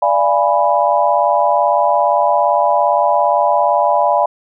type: chord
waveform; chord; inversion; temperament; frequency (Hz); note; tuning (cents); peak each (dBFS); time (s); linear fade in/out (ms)
sine; D diminished seventh; none; equal with one note detuned; 587.3 / 684.9 / 830.6 / 987.8; D5 / F5 / Ab5 / Cb6; 0 / -34 / 0 / 0; -16; 0.02-4.26; 5
effects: none